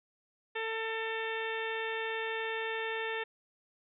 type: harmonic tone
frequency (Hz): 447.1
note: A4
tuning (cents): +28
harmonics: 1 / 2 / 3 / 4 / 5 / 6 / 7 / 8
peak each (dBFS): -37 / -41 / -46 / -38 / -44 / -43 / -50 / -47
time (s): 0.55-3.24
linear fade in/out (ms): 10
effects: none